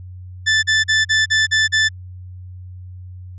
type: tone bursts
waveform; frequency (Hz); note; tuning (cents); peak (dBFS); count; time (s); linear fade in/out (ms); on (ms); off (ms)
sawtooth; 1757; A6; -3; -9; 7; 0.46-1.89; 20; 170; 40
effects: added 91 Hz sine -32 dBFS peak until 3.38 s + resampled to 16000 Hz